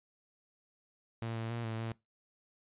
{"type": "tone with pitch steps", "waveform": "sawtooth", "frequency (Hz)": [114.5, 113.1, 117.4, 112.2, 113.6], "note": ["A#2", "A2", "A#2", "A2", "A#2"], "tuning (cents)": [-31, 48, 13, 34, -44], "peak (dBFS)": -32, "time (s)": [1.22, 1.92], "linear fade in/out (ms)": 0, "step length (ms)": 140, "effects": ["noise-tail reverb RT60 0.2 s tail -22 dB re dry", "resampled to 8000 Hz"]}